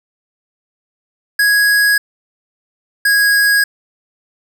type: tone pair in turn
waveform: square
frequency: 1661.2 / 1650.7 Hz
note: G#6 / G#6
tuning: 0 / -11 cents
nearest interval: unison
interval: 11 cents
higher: first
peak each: -10 dBFS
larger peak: neither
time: 1.39-1.98 / 3.05-3.64 s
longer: neither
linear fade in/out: 5 ms
effects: none